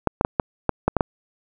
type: clicks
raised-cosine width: 1 ms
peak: -3 dBFS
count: 8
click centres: 0.073 / 0.211 / 0.249 / 0.398 / 0.693 / 0.88 / 0.967 / 1.008 s
effects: none